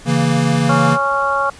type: chord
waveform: square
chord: A# diminished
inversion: first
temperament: equal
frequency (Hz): 138.59 / 164.81 / 233.1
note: C#3 / E3 / A#3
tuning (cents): 0 / 0 / 0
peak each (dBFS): -18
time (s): 0.05-0.98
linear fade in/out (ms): 50
type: harmonic tone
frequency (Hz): 277.2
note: C#4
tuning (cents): 0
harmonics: 2 / 3 / 4 / 5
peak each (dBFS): -21 / -22 / -18 / -19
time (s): 0.69-1.5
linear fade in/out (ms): 5
effects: pink hiss -40 dBFS RMS until 1.59 s + resampled to 22050 Hz